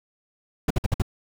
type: noise bursts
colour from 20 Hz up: brown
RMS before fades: -20 dBFS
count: 5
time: 0.68-1.021 s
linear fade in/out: 5 ms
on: 25 ms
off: 54 ms
effects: none